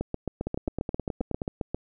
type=two click trains; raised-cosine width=2 ms; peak=-16 / -15 dBFS; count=10 / 14; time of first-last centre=0.47-1.418 / 0.01-1.746 s; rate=9.49 / 7.49 Hz; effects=none